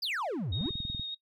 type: exponential two-way sweep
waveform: triangle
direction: down then up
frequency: 5100 to 79.8 to 414.9 Hz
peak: -29 dBFS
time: 0.02-0.7 s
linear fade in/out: 10 ms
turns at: 0.53 s
type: tone with vibrato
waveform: sine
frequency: 3729 Hz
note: A#7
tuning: in tune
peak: -34 dBFS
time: 0.52-1.15 s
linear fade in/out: 10 ms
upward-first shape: triangle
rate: 8.5 Hz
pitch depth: 14 cents each way
type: click train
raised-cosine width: 5 ms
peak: -27 dBFS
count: 9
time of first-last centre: 0.61-0.996 s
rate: 20.7 Hz
effects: noise-tail reverb RT60 0.1 s tail -19 dB re dry